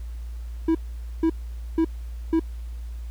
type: tone bursts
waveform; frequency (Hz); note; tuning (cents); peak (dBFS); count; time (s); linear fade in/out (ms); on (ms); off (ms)
triangle; 325.5; E4; -22; -15; 4; 0.68-2.396; 5; 69; 480
effects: added 58 Hz sine -31 dBFS peak until 3.1 s + pink hiss -56 dBFS RMS until 3.1 s